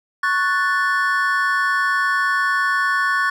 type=chord; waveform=triangle; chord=F# minor; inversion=second; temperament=equal; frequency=1108.7 / 1480 / 1760 Hz; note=C#6 / F#6 / A6; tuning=0 / 0 / 0 cents; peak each=-19 dBFS; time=0.23-3.3 s; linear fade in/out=5 ms; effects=none